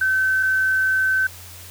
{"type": "tone pair in turn", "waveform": "sine", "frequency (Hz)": [1534, 1534], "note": ["G6", "G6"], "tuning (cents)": [-38, -38], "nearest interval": "unison", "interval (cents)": 0, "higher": "neither", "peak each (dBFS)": -16, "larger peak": "neither", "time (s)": [[0.01, 0.43], [0.43, 1.27]], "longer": "second", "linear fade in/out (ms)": 5, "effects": ["added 89 Hz sine -42 dBFS peak until 1.7 s", "white hiss -41 dBFS RMS until 1.7 s"]}